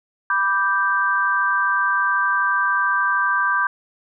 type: chord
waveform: sine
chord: G major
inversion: first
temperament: equal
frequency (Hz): 987.8 / 1174.7 / 1568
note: B5 / D6 / G6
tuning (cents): 0 / 0 / 0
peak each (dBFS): -24 / -21 / -19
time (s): 0.3-3.67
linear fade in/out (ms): 2
effects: none